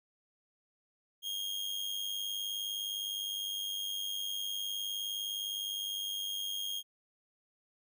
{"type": "tone with amplitude modulation", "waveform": "40% pulse", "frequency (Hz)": 3246, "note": "G#7", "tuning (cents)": -40, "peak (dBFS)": -32, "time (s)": [1.22, 6.83], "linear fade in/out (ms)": 50, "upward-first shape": "sine", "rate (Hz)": 99.6, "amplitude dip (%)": 55, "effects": []}